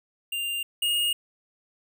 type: tone pair in turn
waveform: square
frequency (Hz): 2794 / 2853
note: F7 / F7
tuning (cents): 0 / +36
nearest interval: unison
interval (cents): 36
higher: second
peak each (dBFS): -28 / -23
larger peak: second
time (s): 0.32-0.63 / 0.82-1.13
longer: neither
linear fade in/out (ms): 5
effects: none